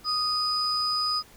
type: tone pair together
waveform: sine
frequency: 1244.5 / 4981 Hz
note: D#6 / D#8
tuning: 0 / +1 cents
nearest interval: 2 octaves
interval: 2401 cents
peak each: -27 / -24 dBFS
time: 0.04-1.23 s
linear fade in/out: 50 ms
effects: tanh soft clip ceiling -19 dBFS + pink hiss -53 dBFS RMS until 1.36 s